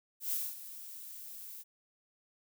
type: noise with ADSR envelope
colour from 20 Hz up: violet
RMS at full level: -33 dBFS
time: 0.2-1.64 s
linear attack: 120 ms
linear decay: 230 ms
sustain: -14 dB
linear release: 33 ms
effects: none